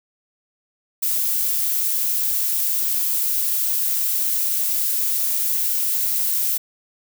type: noise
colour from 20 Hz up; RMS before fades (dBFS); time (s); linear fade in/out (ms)
violet; -21; 1.02-6.58; 10
effects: none